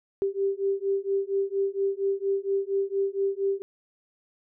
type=beating tone pair; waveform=sine; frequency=391 / 395.3 Hz; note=G4 / G4; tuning=-4 / +15 cents; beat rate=4.3 Hz; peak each=-27 dBFS; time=0.22-3.62 s; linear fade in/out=0 ms; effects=none